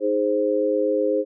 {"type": "chord", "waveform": "sine", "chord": "Ab major", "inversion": "second", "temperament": "equal", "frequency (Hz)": [311.1, 415.3, 523.3], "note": ["Eb4", "Ab4", "C5"], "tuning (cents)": [0, 0, 0], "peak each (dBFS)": [-25, -23, -21], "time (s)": [0, 1.25], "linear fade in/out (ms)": 50, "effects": []}